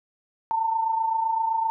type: tone pair together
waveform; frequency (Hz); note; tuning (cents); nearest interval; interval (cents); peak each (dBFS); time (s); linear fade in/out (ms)
sine; 895.2 / 923; A5 / A#5; +30 / -17; minor second; 53; -22 / -30; 0.51-1.7; 0
effects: none